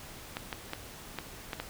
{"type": "clicks", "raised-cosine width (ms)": 0.3, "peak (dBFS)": -18, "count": 6, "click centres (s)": [0.369, 0.528, 0.734, 1.187, 1.532, 1.6], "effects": ["pink hiss -47 dBFS RMS until 1.69 s"]}